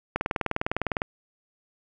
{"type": "click train", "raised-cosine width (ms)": 0.5, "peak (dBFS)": -10, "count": 18, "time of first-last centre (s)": [0.16, 1.019], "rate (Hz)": 19.8, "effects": []}